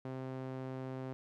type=tone with band-pass filter; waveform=sawtooth; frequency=130.81 Hz; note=C3; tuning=in tune; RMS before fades=-42 dBFS; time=0.05-1.13 s; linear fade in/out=0 ms; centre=400 Hz; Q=0.6; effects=none